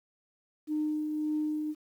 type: tone with tremolo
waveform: sine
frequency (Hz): 304.8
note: D#4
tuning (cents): -36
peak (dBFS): -26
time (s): 0.67-1.75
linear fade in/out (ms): 50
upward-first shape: triangle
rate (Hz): 1.8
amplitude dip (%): 40
effects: tanh soft clip ceiling -22 dBFS + 10-bit